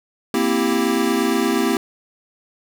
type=chord; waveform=square; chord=C dominant seventh; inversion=third; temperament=equal; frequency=233.1 / 261.6 / 329.6 / 392 Hz; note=Bb3 / C4 / E4 / G4; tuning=0 / 0 / 0 / 0 cents; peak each=-23 dBFS; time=0.34-1.77 s; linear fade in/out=2 ms; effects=none